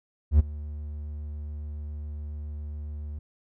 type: tone with ADSR envelope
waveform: triangle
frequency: 74.4 Hz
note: D2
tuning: 23 cents sharp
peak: -10 dBFS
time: 0.31-3.19 s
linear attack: 84 ms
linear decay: 18 ms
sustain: -21 dB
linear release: 6 ms
effects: none